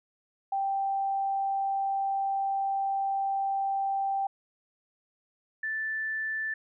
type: tone pair in turn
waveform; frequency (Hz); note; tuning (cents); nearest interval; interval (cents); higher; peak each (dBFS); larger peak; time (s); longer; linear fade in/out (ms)
sine; 784 / 1760; G5 / A6; 0 / 0; octave + major second; 1400; second; -26 / -29; first; 0.52-4.27 / 5.63-6.54; first; 5
effects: none